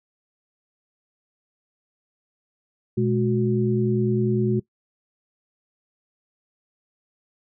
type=tone cluster; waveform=sine; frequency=121.3 / 211.3 / 366.2 Hz; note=B2 / G#3 / F#4; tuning=-31 / +30 / -18 cents; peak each=-23 dBFS; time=2.97-4.6 s; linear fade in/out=10 ms; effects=noise-tail reverb RT60 0.1 s tail -21 dB re dry